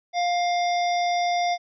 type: harmonic tone with a mistuned harmonic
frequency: 703 Hz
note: F5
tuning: 11 cents sharp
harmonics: 1 / 3 / 5 / 7 / 8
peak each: -21 / -31 / -35 / -38 / -39 dBFS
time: 0.13-1.58 s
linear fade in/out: 50 ms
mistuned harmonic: 5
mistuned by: +26 cents
effects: none